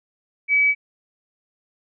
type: tone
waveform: sine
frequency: 2284 Hz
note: D7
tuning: 49 cents flat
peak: -14 dBFS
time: 0.48-0.75 s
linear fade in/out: 50 ms
effects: none